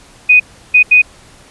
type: tone bursts at uneven times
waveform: sine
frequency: 2489 Hz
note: D#7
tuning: in tune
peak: -3 dBFS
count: 3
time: 0.29-0.4 / 0.74-0.83 / 0.91-1.02 s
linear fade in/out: 10 ms
effects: pink hiss -42 dBFS RMS until 1.5 s + resampled to 24000 Hz